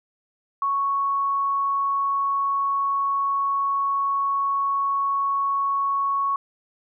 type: tone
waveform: sine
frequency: 1108.7 Hz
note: C#6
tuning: in tune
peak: -20 dBFS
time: 0.62-6.36 s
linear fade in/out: 2 ms
effects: none